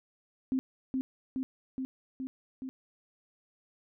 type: tone with echo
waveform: sine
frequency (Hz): 261.6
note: C4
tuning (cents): 0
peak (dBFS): -26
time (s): 0.52-0.59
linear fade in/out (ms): 0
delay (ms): 420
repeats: 5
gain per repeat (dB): -2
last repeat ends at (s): 2.69
effects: none